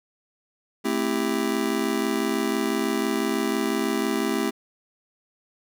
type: chord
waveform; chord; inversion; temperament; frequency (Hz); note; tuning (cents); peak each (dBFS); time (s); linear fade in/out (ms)
square; A minor seventh; none; just; 220 / 264 / 330 / 396; A3 / C4 / E4 / G4; 0 / +16 / +2 / +18; -29; 0.84-4.51; 20
effects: none